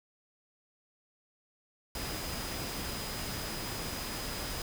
sine tone in noise, 4978 Hz, D#8, in tune, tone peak -45 dBFS, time 1.95-4.62 s, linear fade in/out 2 ms, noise pink, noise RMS -38 dBFS, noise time 1.95-4.62 s, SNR -10 dB, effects none

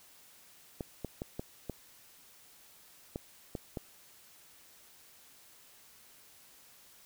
clicks, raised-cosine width 2 ms, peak -23 dBFS, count 8, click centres 0.808 / 1.047 / 1.219 / 1.395 / 1.697 / 3.159 / 3.552 / 3.772 s, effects white hiss -59 dBFS RMS until 7.05 s

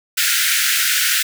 pink high-pass noise, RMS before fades -17 dBFS, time 0.17-1.23 s, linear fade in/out 10 ms, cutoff 1400 Hz, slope 96 dB/octave, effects none

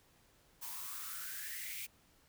blue noise with high-pass filter sweep, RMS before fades -44 dBFS, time 0.61-1.87 s, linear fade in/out 20 ms, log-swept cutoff 890 to 2400 Hz, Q 7.7, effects pink hiss -68 dBFS RMS until 2.28 s

